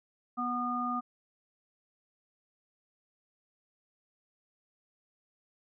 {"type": "tone cluster", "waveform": "sine", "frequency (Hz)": [244.4, 738, 1220], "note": ["B3", "F#5", "D#6"], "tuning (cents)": [-18, -5, -34], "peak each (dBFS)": [-35, -38, -32], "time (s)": [0.37, 1.01], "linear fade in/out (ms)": 20, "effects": []}